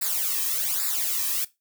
blue noise with flanger, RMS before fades -26 dBFS, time 0.01-1.45 s, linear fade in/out 10 ms, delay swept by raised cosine 0.32 to 1.42 ms, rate 1.2 Hz, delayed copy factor -1, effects noise-tail reverb RT60 0.2 s tail -18 dB re dry

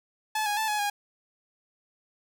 sawtooth tone with pitch steps, 863 / 827 / 877 / 842 / 819 Hz, A5 / G#5 / A5 / G#5 / G#5, -34 / -8 / -6 / +24 / -24 cents, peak -22 dBFS, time 0.35-0.9 s, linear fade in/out 5 ms, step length 110 ms, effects none

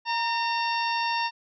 harmonic tone with a mistuned harmonic, 911 Hz, A#5, 40 cents flat, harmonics 1 / 2 / 3 / 4 / 5 / 6, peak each -26 / -33 / -32 / -38 / -37 / -36 dBFS, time 0.05-1.31 s, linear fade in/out 50 ms, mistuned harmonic 1, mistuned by +45 cents, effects none

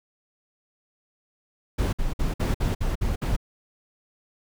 brown noise bursts, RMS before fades -24 dBFS, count 8, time 1.78-3.365 s, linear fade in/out 10 ms, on 150 ms, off 55 ms, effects none

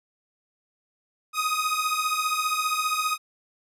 sawtooth beating tone pair, 1244.5 / 1259.5 Hz, D#6 / D#6, 0 / +21 cents, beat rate 15 Hz, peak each -23 dBFS, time 1.33-3.18 s, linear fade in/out 50 ms, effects resampled to 32000 Hz

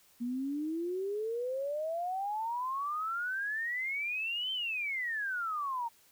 sine exponential two-way sweep, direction up then down, 234.9 to 3126 to 909 Hz, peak -32 dBFS, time 0.2-5.89 s, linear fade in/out 20 ms, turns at 4.52 s, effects white hiss -64 dBFS RMS until 6.11 s

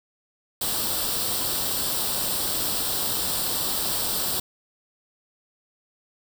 white noise with comb filter, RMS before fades -26 dBFS, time 0.61-4.4 s, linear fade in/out 5 ms, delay 0.23 ms, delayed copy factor +0.65, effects none

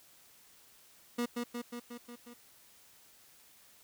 30% pulse tone with echo, 240 Hz, B3, 49 cents flat, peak -28 dBFS, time 1.18-1.26 s, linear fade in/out 10 ms, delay 180 ms, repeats 6, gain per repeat -3 dB, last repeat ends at 2.34 s, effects white hiss -61 dBFS RMS until 3.83 s

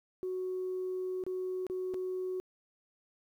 sine tone with dropouts, 370 Hz, F#4, in tune, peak -32 dBFS, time 0.23-2.4 s, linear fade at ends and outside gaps 0 ms, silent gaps 1.238-1.265 / 1.667-1.699 / 1.938-1.943 s, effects tanh soft clip ceiling -29 dBFS + 11-bit

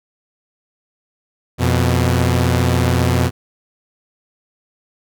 sawtooth tone pair together, 87.31 / 123.47 Hz, F2 / B2, 0 / 0 cents, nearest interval tritone, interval 600 cents, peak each -12 dBFS, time 1.58-3.31 s, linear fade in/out 50 ms, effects none

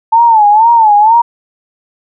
sine tone with vibrato, 880 Hz, A5, in tune, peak -3 dBFS, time 0.12-1.22 s, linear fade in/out 10 ms, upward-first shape sine, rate 2.1 Hz, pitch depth 120 cents each way, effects none

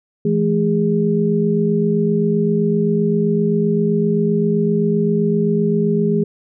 sine tone cluster, 166.7 / 214.4 / 409.8 Hz, E3 / A3 / G#4, +20 / -45 / -23 cents, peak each -18 dBFS, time 0.25-6.24 s, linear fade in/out 5 ms, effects none

